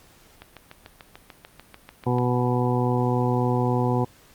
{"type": "click train", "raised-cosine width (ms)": 0.3, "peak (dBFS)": -24, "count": 13, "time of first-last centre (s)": [0.42, 2.185], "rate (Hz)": 6.8}
{"type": "harmonic tone", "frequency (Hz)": 123.47, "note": "B2", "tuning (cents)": 0, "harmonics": [1, 2, 3, 4, 6, 7, 8], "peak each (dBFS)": [-23, -26, -28, -29, -31, -31, -32], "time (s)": [2.06, 4.05], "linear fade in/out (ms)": 10}
{"effects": ["pink hiss -54 dBFS RMS until 4.34 s", "Opus 48 kbps"]}